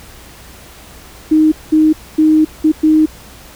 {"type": "tone bursts at uneven times", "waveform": "sine", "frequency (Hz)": 311.1, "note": "D#4", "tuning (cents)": 0, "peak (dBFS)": -6, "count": 5, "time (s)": [[1.31, 1.52], [1.72, 1.93], [2.18, 2.45], [2.64, 2.72], [2.83, 3.06]], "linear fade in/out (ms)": 10, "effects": ["added 60 Hz sine -41 dBFS peak until 3.55 s", "pink hiss -38 dBFS RMS until 3.55 s"]}